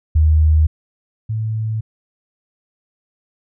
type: tone pair in turn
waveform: sine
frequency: 77.78 / 110 Hz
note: D#2 / A2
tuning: 0 / 0 cents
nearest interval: tritone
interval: 600 cents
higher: second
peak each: -9 / -18 dBFS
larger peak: first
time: 0.15-0.67 / 1.29-1.81 s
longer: neither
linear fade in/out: 10 ms
effects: none